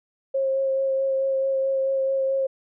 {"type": "tone with vibrato", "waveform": "sine", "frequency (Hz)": 537, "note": "C5", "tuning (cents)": 45, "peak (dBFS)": -20, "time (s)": [0.34, 2.47], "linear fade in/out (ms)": 10, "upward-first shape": "sine", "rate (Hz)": 4.6, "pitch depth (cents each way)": 13, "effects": []}